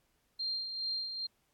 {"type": "tone with tremolo", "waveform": "sine", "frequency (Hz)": 4186, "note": "C8", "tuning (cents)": 0, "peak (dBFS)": -32, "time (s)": [0.39, 1.27], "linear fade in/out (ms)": 10, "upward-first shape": "sine", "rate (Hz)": 2.4, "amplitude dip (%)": 50, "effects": ["pink hiss -75 dBFS RMS until 1.53 s", "AAC 64 kbps"]}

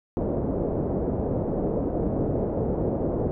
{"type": "low-pass noise", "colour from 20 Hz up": "white", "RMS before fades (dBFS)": -26, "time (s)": [0.17, 3.31], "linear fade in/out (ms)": 0, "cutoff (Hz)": 540, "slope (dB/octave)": 24, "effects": []}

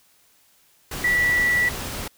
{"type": "tone in noise", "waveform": "sine", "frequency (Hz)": 1954, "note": "B6", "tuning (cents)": -19, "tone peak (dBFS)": -17, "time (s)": [1.04, 1.69], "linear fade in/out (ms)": 5, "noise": "pink", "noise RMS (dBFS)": -31, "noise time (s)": [0.91, 2.08], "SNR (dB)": 11, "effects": ["white hiss -59 dBFS RMS until 2.17 s"]}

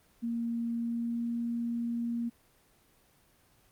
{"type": "tone with pitch glide", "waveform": "sine", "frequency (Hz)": [233.1, 234.9], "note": ["A#3", "A#3"], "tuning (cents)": [0, 13], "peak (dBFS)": -30, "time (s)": [0.22, 2.3], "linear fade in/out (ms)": 20, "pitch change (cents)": 13, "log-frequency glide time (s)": [0.73, 1.3], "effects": ["pink hiss -65 dBFS RMS until 3.71 s", "Opus 24 kbps"]}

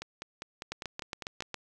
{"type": "two click trains", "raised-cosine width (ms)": 0.2, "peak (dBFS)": [-18, -21], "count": [7, 8], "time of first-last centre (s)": [[0.72, 1.543], [0.02, 1.423]], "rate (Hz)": [7.29, 4.99], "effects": []}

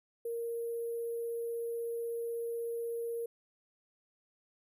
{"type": "tone with sample-and-hold", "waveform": "sine", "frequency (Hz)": 466.2, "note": "A#4", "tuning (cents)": 0, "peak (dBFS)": -34, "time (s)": [0.25, 3.26], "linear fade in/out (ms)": 5, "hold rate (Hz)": 11025, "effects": []}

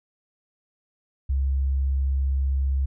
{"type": "tone", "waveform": "sine", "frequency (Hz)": 67.6, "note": "C#2", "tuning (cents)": -43, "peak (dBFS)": -20, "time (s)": [1.29, 2.86], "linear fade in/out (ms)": 10, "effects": []}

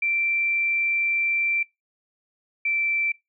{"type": "tone pair in turn", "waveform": "sine", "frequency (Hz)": [2349, 2337], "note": ["D7", "D7"], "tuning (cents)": [0, -9], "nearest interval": "unison", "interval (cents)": 9, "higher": "first", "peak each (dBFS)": -21, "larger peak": "neither", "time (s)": [[0.02, 1.63], [2.65, 3.12]], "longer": "first", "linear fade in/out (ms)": 5, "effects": ["noise-tail reverb RT60 0.2 s tail -23 dB re dry"]}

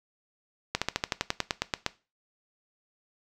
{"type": "slowing click train", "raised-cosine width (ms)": 0.2, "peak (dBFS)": -8, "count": 13, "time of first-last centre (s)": [0.75, 1.863], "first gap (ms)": 66, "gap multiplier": 1.06, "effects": ["noise-tail reverb RT60 0.3 s tail -18 dB re dry"]}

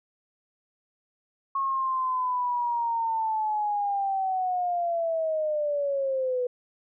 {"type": "linear sweep", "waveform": "sine", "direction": "down", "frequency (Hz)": [1094, 490.7], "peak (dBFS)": -24, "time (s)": [1.55, 6.47], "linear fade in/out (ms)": 5, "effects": []}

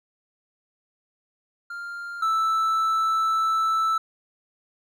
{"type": "tone pair in turn", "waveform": "triangle", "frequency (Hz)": [1396.9, 1318.5], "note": ["F6", "E6"], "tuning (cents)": [0, 0], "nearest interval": "minor second", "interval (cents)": 100, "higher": "first", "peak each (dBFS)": [-30, -18], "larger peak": "second", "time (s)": [[1.7, 2.22], [2.22, 3.98]], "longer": "second", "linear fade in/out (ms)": 5, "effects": []}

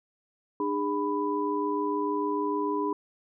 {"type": "tone cluster", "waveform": "sine", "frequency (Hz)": [301.1, 407.8, 993], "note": ["D4", "G#4", "B5"], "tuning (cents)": [43, -32, 9], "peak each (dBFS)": -30, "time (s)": [0.6, 2.93], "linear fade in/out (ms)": 2, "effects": []}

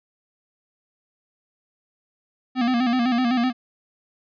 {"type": "tone with vibrato", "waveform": "square", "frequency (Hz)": 245.6, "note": "B3", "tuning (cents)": -9, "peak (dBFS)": -19, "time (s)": [2.55, 3.53], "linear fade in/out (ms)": 50, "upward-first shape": "square", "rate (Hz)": 7.9, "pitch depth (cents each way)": 73, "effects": ["resampled to 11025 Hz"]}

